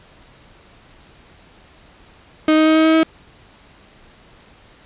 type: tone with pitch steps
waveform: 35% pulse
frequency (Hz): 311.1 / 313.1 / 315.1 / 317.1 / 319.1 / 321.1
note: D#4 / D#4 / D#4 / D#4 / D#4 / E4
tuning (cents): 0 / +11 / +22 / +33 / +44 / -45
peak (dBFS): -9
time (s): 2.48-3.032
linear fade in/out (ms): 2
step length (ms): 92
effects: pink hiss -48 dBFS RMS until 4.85 s + resampled to 8000 Hz